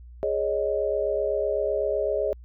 sine chord, Ab suspended fourth, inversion none, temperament equal, 415.3 / 554.4 / 622.3 Hz, Ab4 / Db5 / Eb5, 0 / 0 / 0 cents, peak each -27 dBFS, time 0.23-2.33 s, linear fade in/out 0 ms, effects added 60 Hz sine -42 dBFS peak until 2.44 s

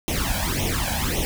pink noise with flanger, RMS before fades -24 dBFS, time 0.08-1.25 s, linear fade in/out 0 ms, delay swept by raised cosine 0.32 to 1.28 ms, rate 1.8 Hz, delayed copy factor +0.85, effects none

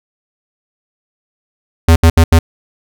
square tone bursts at uneven times, 82.41 Hz, E2, in tune, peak -4 dBFS, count 4, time 1.88-1.96 / 2.03-2.1 / 2.17-2.24 / 2.32-2.39 s, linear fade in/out 5 ms, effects none

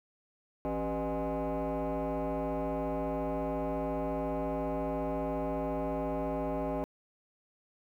sine tone with frequency modulation, 168.6 Hz, E3, 39 cents sharp, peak -28 dBFS, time 0.65-6.84 s, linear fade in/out 0 ms, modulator 220 Hz, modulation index 3.1, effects tanh soft clip ceiling -29 dBFS + 11-bit

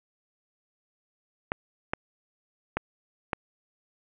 clicks, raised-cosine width 0.5 ms, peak -11 dBFS, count 4, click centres 1.519 / 1.935 / 2.77 / 3.332 s, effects resampled to 8000 Hz + 7-bit

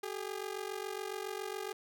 sawtooth ring-modulated tone, 405.6 Hz, G#4, 41 cents flat, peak -31 dBFS, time 0.03-1.73 s, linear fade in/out 2 ms, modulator 23.6 Hz, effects none

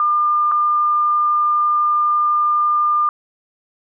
sine tone with dropouts, 1202 Hz, D6, 40 cents sharp, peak -13 dBFS, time 0-3.09 s, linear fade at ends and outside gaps 1 ms, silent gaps 0.515-0.519 s, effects none

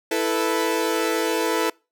sawtooth chord, E suspended fourth, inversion none, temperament equal, 329.6 / 440 / 493.9 Hz, E4 / A4 / B4, 0 / 0 / 0 cents, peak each -21 / -20 / -22 dBFS, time 0.11-1.7 s, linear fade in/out 5 ms, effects noise-tail reverb RT60 0.3 s tail -26 dB re dry

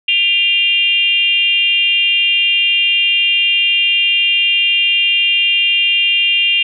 sine tone with frequency modulation, 2794 Hz, F7, in tune, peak -10 dBFS, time 0.08-6.63 s, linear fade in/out 5 ms, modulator 388 Hz, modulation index 0.81, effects none

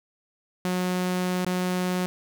sawtooth tone with dropouts, 181.8 Hz, F#3, 30 cents flat, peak -20 dBFS, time 0.65-2.06 s, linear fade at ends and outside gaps 0 ms, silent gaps 1.448-1.465 s, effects none

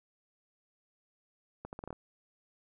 accelerating click train, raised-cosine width 1 ms, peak -27 dBFS, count 7, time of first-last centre 1.65-1.928 s, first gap 79 ms, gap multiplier 0.78, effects none

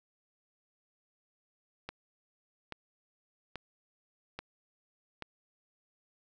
click train, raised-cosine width 0.3 ms, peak -23 dBFS, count 5, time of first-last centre 1.89-5.223 s, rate 1.2 Hz, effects none

